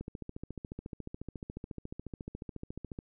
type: click train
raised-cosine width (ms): 3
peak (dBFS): -27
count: 43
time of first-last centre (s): 0.01-2.989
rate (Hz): 14.1
effects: none